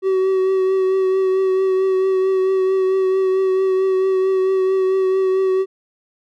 triangle tone with vibrato, 379.1 Hz, F#4, 42 cents sharp, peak -12 dBFS, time 0.02-5.66 s, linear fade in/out 50 ms, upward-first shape triangle, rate 4.5 Hz, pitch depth 24 cents each way, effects none

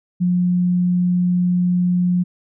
sine tone, 178.6 Hz, F3, 39 cents sharp, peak -14 dBFS, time 0.2-2.24 s, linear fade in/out 20 ms, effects none

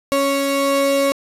35% pulse tone pair together, 276.7 / 554.4 Hz, C#4 / C#5, -3 / 0 cents, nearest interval octave, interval 1203 cents, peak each -19 / -15 dBFS, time 0.12-1.12 s, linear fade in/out 0 ms, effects resampled to 32000 Hz + 8-bit

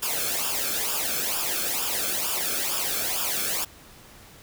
white noise with flanger, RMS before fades -27 dBFS, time 0.02-3.65 s, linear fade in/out 10 ms, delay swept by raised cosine 0.48 to 1.06 ms, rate 2.2 Hz, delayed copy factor -0.75, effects pink hiss -49 dBFS RMS until 4.42 s

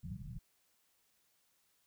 white low-pass noise, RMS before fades -45 dBFS, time 0.03-0.39 s, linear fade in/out 10 ms, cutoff 190 Hz, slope 96 dB/octave, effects white hiss -75 dBFS RMS until 1.86 s

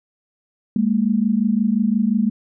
sine tone pair together, 203.5 / 229.2 Hz, G#3 / A#3, -35 / -29 cents, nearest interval major second, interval 206 cents, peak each -18 dBFS, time 0.76-2.3 s, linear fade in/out 2 ms, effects none

